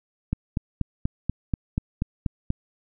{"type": "click train", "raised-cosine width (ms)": 5, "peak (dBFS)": -11, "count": 10, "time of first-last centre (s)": [0.33, 2.504], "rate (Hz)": 4.14, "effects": []}